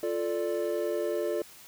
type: chord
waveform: triangle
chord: D minor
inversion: first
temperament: equal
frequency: 349.2 / 440 / 587.3 Hz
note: F4 / A4 / D5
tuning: 0 / 0 / 0 cents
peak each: -30 dBFS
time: 0.03-1.42 s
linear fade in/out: 2 ms
effects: white hiss -51 dBFS RMS until 1.67 s